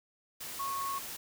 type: tone in noise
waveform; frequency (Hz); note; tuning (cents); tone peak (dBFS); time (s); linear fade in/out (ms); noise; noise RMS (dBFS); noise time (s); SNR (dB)
sine; 1100; C#6; -14; -33; 0.59-0.99; 10; white; -42; 0.4-1.17; +6
effects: none

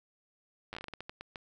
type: slowing click train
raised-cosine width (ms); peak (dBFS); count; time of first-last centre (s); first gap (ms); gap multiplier
0.3; -25; 13; 0.73-1.358; 9; 1.29
effects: none

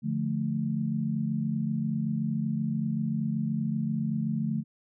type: chord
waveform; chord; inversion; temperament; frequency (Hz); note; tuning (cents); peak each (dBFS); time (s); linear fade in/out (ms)
sine; D minor; none; equal; 146.83 / 174.61 / 220; D3 / F3 / A3; 0 / 0 / 0; -31 / -33 / -29; 0.02-4.64; 50
effects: none

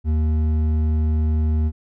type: tone with hard clipping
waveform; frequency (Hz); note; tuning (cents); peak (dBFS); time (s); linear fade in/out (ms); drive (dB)
triangle; 77.78; D#2; 0; -18; 0.04-1.72; 50; 11
effects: none

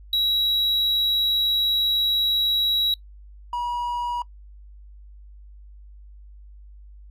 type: tone pair in turn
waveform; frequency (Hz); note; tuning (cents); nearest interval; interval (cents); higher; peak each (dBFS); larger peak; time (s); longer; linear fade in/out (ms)
triangle; 3878 / 963.9; B7 / B5; -32 / -42; 2 octaves; 2410; first; -17 / -22; first; 0.13-2.94 / 3.53-4.22; first; 2
effects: noise-tail reverb RT60 0.1 s tail -22 dB re dry + added 50 Hz sine -42 dBFS peak until 7.1 s

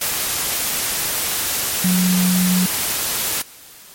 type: tone in noise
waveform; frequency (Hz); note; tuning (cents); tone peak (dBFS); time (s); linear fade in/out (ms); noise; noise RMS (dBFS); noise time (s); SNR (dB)
sine; 181.7; F#3; -31; -14; 1.84-2.66; 5; white; -21; 0.01-3.42; +4
effects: white hiss -42 dBFS RMS until 3.94 s + MP3 64 kbps

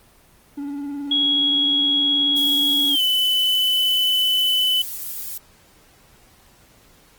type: tone with vibrato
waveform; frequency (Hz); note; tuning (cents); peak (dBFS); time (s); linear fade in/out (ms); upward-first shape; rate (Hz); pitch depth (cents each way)
triangle; 284.2; C#4; +43; -24; 0.57-2.96; 10; sine; 19; 34
type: tone with pitch glide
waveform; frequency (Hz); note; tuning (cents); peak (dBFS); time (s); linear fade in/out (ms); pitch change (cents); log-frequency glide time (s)
sine; 3322 to 3011; G#7 to F#7; 0 to +30; -16; 1.11-4.82; 5; -170; 2.89-3.01
type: noise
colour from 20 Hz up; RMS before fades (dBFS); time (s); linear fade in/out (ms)
violet; -30; 2.36-5.38; 5
effects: pink hiss -53 dBFS RMS until 7.18 s + Opus 24 kbps

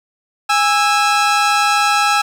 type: tone pair together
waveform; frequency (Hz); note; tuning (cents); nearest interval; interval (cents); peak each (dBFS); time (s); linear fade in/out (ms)
sawtooth; 823.1 / 1318.5; G#5 / E6; -16 / 0; minor sixth; 816; -11; 0.49-2.22; 10
effects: low-pass 8000 Hz 12 dB/octave + 7-bit

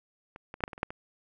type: clicks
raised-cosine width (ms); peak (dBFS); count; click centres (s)
0.5; -29 / -25 / -28 / -9 / -27 / -25 / -30 / -12 / -24; 9; 0.361 / 0.541 / 0.606 / 0.638 / 0.679 / 0.732 / 0.779 / 0.831 / 0.905
effects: none

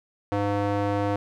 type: tone with band-pass filter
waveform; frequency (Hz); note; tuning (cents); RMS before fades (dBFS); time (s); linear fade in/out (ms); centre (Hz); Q
square; 101.6; G#2; -38; -25; 0.32-1.16; 0; 600; 0.92
effects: none

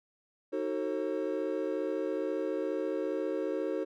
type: chord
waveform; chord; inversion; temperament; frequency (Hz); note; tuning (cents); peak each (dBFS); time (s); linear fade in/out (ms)
triangle; D# diminished seventh; none; just; 311.1 / 373.4 / 448 / 537.6; D#4 / F#4 / A4 / C5; 0 / +16 / +31 / +47; -34; 0.52-3.85; 20
effects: none

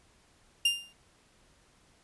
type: tone with exponential decay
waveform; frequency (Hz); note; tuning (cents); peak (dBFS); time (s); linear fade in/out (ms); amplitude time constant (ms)
40% pulse; 2800; F7; +4; -19; 0.65-0.93; 5; 59
effects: pink hiss -64 dBFS RMS until 2.03 s + resampled to 24000 Hz

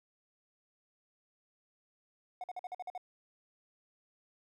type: tone bursts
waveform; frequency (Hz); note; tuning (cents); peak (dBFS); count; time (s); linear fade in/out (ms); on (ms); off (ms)
triangle; 730; F#5; -24; -36; 8; 2.41-2.978; 2; 29; 48
effects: none

